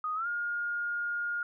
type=tone with pitch glide; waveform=sine; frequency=1244.5 to 1421.3 Hz; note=D#6 to F6; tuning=0 to +30 cents; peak=-30 dBFS; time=0.04-1.43 s; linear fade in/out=2 ms; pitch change=+230 cents; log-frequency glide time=0.15-0.27 s; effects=none